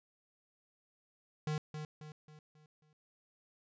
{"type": "tone with echo", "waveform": "square", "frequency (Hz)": 152.6, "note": "D#3", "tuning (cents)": -33, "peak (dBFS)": -34, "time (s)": [1.47, 1.58], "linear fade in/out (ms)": 2, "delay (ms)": 270, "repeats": 5, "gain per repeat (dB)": -7, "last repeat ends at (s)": 2.93, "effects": ["resampled to 16000 Hz"]}